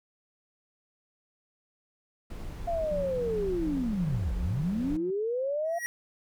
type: noise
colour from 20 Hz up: brown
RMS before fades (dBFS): -38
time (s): 2.3-4.97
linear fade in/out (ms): 5
type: linear two-way sweep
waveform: sine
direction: down then up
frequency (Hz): 695 to 38.87 to 695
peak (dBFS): -27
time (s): 2.67-5.79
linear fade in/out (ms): 10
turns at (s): 4.37
type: tone with tremolo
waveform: triangle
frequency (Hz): 178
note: F3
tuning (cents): +33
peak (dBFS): -34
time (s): 2.91-5.11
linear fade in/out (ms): 10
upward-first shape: sine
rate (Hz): 2.7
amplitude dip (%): 50
type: tone with exponential growth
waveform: square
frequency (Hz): 1907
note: A#6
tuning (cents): +39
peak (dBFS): -28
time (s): 5.65-5.86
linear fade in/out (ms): 0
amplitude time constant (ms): 44
effects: none